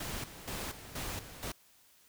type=noise with tremolo; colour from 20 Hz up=pink; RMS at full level=-39 dBFS; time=0-1.52 s; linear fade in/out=5 ms; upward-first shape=square; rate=2.1 Hz; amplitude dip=70%; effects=white hiss -64 dBFS RMS until 2.08 s